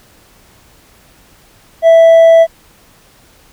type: tone with hard clipping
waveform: sine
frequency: 659.3 Hz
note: E5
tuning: in tune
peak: -3 dBFS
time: 1.82-2.47 s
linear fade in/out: 50 ms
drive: 2 dB
effects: pink hiss -46 dBFS RMS until 3.52 s